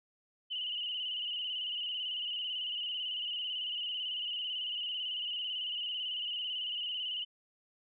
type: tone with vibrato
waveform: sine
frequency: 2949 Hz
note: F#7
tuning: 6 cents flat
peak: -34 dBFS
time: 0.5-7.25 s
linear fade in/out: 20 ms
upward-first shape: square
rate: 18 Hz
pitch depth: 49 cents each way
effects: none